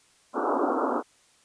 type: band-pass noise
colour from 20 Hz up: pink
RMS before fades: -26 dBFS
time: 0.33-1.03 s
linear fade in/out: 50 ms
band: 240 to 1400 Hz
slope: 96 dB/octave
effects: white hiss -61 dBFS RMS until 1.44 s + resampled to 22050 Hz